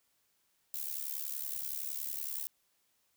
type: noise with amplitude modulation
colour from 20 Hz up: violet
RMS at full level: -35 dBFS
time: 0.74-2.47 s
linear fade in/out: 0 ms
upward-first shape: sine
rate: 70.7 Hz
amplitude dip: 85%
effects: white hiss -75 dBFS RMS until 3.16 s